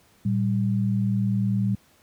sine tone pair together, 115 / 195.18 Hz, A#2 / G3, -23 / -7 cents, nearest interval major sixth, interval 916 cents, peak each -23 dBFS, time 0.25-1.75 s, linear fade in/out 5 ms, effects pink hiss -59 dBFS RMS until 2.02 s + high-pass 60 Hz 12 dB/octave

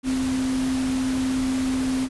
sine tone in noise, 260.4 Hz, C4, 8 cents flat, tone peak -21 dBFS, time 0.03-2.09 s, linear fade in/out 50 ms, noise pink, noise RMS -33 dBFS, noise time 0.03-2.09 s, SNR +9 dB, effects resampled to 24000 Hz

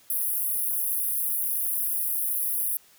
pink high-pass noise, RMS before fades -27 dBFS, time 0.1-2.77 s, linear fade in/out 2 ms, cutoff 10000 Hz, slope 96 dB/octave, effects white hiss -57 dBFS RMS until 2.98 s

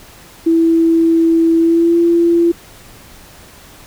sine tone with pitch glide, 329.6 to 339.8 Hz, E4 to F4, 0 to -47 cents, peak -8 dBFS, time 0.46-2.52 s, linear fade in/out 10 ms, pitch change +53 cents, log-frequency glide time 1.58-1.97 s, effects pink hiss -40 dBFS RMS until 3.86 s

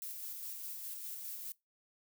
violet noise with tremolo, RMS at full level -43 dBFS, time 0.02-1.52 s, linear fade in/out 0 ms, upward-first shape square, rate 4.9 Hz, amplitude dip 25%, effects noise-tail reverb RT60 0.2 s tail -22 dB re dry

